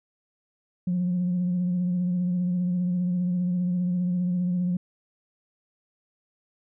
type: tone with vibrato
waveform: sine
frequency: 178.9 Hz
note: F3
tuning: 42 cents sharp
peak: -21 dBFS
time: 0.87-4.77 s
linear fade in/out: 5 ms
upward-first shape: triangle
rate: 15 Hz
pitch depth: 37 cents each way
effects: tanh soft clip ceiling -19 dBFS